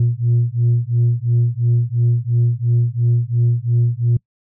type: beating tone pair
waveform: sine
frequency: 117.6 / 120.5 Hz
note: A#2 / B2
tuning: +16 / -42 cents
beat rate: 2.9 Hz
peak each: -15 dBFS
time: 0-4.17 s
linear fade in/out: 5 ms
effects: noise-tail reverb RT60 0.1 s tail -26 dB re dry + tanh soft clip ceiling -9 dBFS